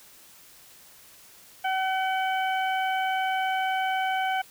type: harmonic tone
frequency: 758 Hz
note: F#5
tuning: 42 cents sharp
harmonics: 1 / 2 / 3 / 4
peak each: -25 / -31 / -35 / -37 dBFS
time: 1.64-4.42 s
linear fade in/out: 10 ms
effects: white hiss -52 dBFS RMS until 4.5 s